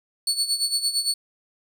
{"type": "tone with tremolo", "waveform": "30% pulse", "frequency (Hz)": 4435, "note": "C#8", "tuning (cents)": 0, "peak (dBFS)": -16, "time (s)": [0.27, 1.14], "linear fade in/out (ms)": 2, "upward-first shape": "sine", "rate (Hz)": 8.8, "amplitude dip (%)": 75, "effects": []}